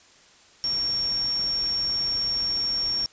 sine tone in noise, 5520 Hz, F8, 21 cents flat, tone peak -23 dBFS, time 0.64-3.06 s, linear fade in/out 0 ms, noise pink, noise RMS -41 dBFS, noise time 0.64-3.06 s, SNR +15 dB, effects white hiss -54 dBFS RMS until 3.12 s + resampled to 16000 Hz

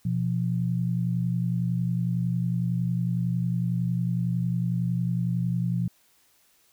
sine tone pair together, 123 / 173.95 Hz, B2 / F3, -7 / -7 cents, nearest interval tritone, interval 600 cents, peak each -26 dBFS, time 0.05-5.88 s, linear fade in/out 5 ms, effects white hiss -63 dBFS RMS until 6.72 s

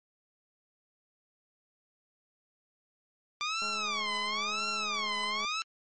15% pulse tone with vibrato, 1174.7 Hz, D6, in tune, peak -24 dBFS, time 3.41-5.62 s, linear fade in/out 0 ms, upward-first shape sine, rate 0.98 Hz, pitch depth 260 cents each way
click train, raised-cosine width 1 ms, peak -33 dBFS, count 387, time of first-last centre 3.62-5.449 s, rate 211 Hz
effects MP3 32 kbps

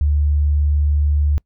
sine tone, 73.42 Hz, D2, in tune, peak -13 dBFS, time 0.01-1.38 s, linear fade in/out 0 ms, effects noise-tail reverb RT60 0.1 s tail -25 dB re dry

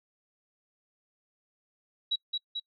sine tone with echo, 3885 Hz, B7, 29 cents flat, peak -25 dBFS, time 2.11-2.16 s, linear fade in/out 10 ms, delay 220 ms, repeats 2, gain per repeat -3 dB, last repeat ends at 2.6 s, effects noise-tail reverb RT60 0.1 s tail -25 dB re dry

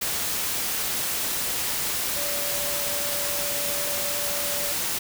sine tone in noise, 577 Hz, D5, 31 cents flat, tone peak -34 dBFS, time 2.16-4.73 s, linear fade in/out 10 ms, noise white, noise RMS -27 dBFS, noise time 0.01-4.99 s, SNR -10 dB, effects none

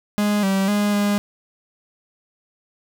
45% pulse tone with pitch steps, 207.4 / 193.6 / 206.2 / 204.5 Hz, G#3 / G3 / G#3 / G#3, -2 / -21 / -12 / -26 cents, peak -17 dBFS, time 0.18-1.18 s, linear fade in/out 0 ms, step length 250 ms, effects none

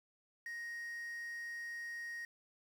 triangle tone with quantisation, 1872 Hz, A#6, 7 cents sharp, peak -40 dBFS, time 0.46-2.25 s, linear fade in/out 2 ms, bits 10, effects none

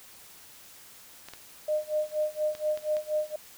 clicks, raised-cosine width 0.2 ms, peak -25 dBFS, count 5, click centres 1.286 / 1.336 / 2.551 / 2.775 / 2.968 s
sine tone with tremolo, 610 Hz, D#5, 34 cents flat, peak -23 dBFS, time 1.68-3.36 s, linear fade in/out 5 ms, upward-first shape sine, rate 4.2 Hz, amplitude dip 95%
effects white hiss -51 dBFS RMS until 3.57 s

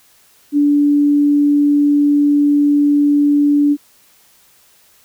sine tone, 290 Hz, D4, 22 cents flat, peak -9 dBFS, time 0.52-3.77 s, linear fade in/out 50 ms, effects white hiss -51 dBFS RMS until 5.04 s

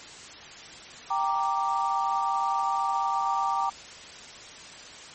sine chord, G minor, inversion none, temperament equal, 784 / 932.3 / 1174.7 Hz, G5 / Bb5 / D6, 0 / 0 / 0 cents, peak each -28 dBFS, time 1.1-3.7 s, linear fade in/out 10 ms, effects white hiss -44 dBFS RMS until 5.14 s + MP3 32 kbps

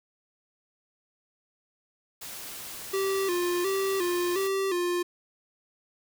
white noise, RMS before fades -40 dBFS, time 2.21-4.48 s, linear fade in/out 10 ms
square tone with vibrato, 370 Hz, F#4, in tune, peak -26 dBFS, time 2.93-5.03 s, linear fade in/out 10 ms, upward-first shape square, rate 1.4 Hz, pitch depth 84 cents each way
effects none

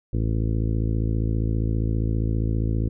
harmonic tone, 55 Hz, A1, in tune, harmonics 1 / 2 / 3 / 4 / 5 / 6 / 7 / 8 / 9, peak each -24 / -24 / -33 / -32 / -34 / -34 / -41 / -41 / -43 dBFS, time 0.13-2.89 s, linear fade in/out 5 ms, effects none

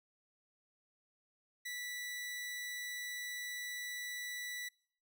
sawtooth tone, 1965 Hz, B6, 9 cents flat, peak -37 dBFS, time 1.65-4.69 s, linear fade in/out 10 ms, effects noise-tail reverb RT60 0.6 s tail -26 dB re dry

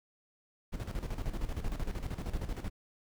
brown noise with tremolo, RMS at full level -34 dBFS, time 0.72-2.7 s, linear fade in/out 20 ms, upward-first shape square, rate 13 Hz, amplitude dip 65%, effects none

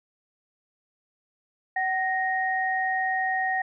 sine tone pair together, 756.4 / 1864.7 Hz, F#5 / A#6, +38 / 0 cents, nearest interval octave + major third, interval 1562 cents, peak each -26 dBFS, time 1.76-3.62 s, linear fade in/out 5 ms, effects none

